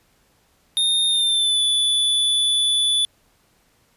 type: tone with pitch glide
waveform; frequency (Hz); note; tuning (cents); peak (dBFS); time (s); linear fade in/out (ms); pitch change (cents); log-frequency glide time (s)
square; 3664 to 3470; A#7 to A7; -31 to -25; -17; 0.77-3.05; 0; -94; 1.08-1.61
effects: pink hiss -61 dBFS RMS until 3.96 s + resampled to 32000 Hz